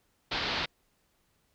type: low-pass noise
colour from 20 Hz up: white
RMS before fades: -32 dBFS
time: 0.31-0.66 s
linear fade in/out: 10 ms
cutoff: 4600 Hz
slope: 48 dB/octave
effects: pink hiss -72 dBFS RMS until 1.54 s